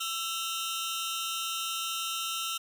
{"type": "tone cluster", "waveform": "sawtooth", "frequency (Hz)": [1337, 2850, 3099, 3705], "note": ["E6", "F7", "G7", "A#7"], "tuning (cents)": [24, 34, -21, -11], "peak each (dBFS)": [-32, -34, -36, -35], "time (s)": [0, 2.58], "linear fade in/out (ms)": 10, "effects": []}